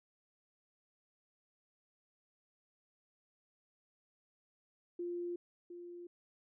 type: tone with echo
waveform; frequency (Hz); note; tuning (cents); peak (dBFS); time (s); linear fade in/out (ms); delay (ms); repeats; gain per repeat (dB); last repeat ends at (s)
sine; 349.2; F4; 0; -37; 4.99-5.36; 5; 710; 1; -9; 6.07
effects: none